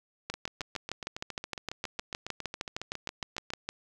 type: two click trains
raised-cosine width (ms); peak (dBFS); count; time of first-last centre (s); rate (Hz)
0.2; -16 / -20; 23 / 24; 0.3-3.69 / 0.34-3.504; 6.49 / 7.27
effects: none